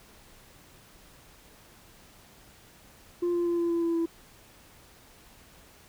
sine tone with pitch steps, 349.2 / 346.4 / 343.6 / 340.8 / 338.1 / 335.4 / 332.7 Hz, F4 / F4 / F4 / F4 / E4 / E4 / E4, 0 / -14 / -28 / -42 / +44 / +30 / +16 cents, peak -22 dBFS, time 3.22-4.06 s, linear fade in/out 10 ms, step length 120 ms, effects tanh soft clip ceiling -23 dBFS + pink hiss -55 dBFS RMS until 5.88 s

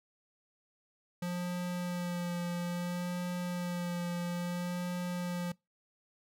square tone with vibrato, 176.2 Hz, F3, 16 cents sharp, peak -34 dBFS, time 1.22-5.52 s, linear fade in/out 5 ms, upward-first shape sine, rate 0.6 Hz, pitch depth 18 cents each way, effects noise-tail reverb RT60 0.2 s tail -23 dB re dry

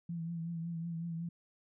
sine tone with vibrato, 167.3 Hz, E3, 26 cents sharp, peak -36 dBFS, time 0.09-1.29 s, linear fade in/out 5 ms, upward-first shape triangle, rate 5.4 Hz, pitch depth 48 cents each way, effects none

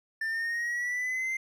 triangle exponential sweep, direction up, 1778 to 2093 Hz, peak -27 dBFS, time 0.21-1.37 s, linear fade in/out 5 ms, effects none

